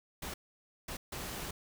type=noise bursts at uneven times; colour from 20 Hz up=pink; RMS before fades=-41 dBFS; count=3; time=0.22-0.34 / 0.88-0.97 / 1.12-1.51 s; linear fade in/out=5 ms; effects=none